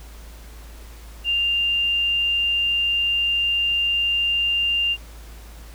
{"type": "tone", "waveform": "sine", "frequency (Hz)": 2794, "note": "F7", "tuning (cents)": 0, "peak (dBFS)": -18, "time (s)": [1.24, 4.97], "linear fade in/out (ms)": 50, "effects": ["added 55 Hz sine -38 dBFS peak until 5.74 s", "pink hiss -47 dBFS RMS until 5.74 s"]}